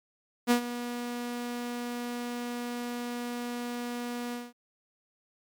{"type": "tone with ADSR envelope", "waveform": "sawtooth", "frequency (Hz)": 241.5, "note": "B3", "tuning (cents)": -39, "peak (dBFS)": -15, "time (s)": [0.47, 4.53], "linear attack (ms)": 38, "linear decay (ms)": 95, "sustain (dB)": -14, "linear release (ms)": 200, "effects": ["MP3 96 kbps"]}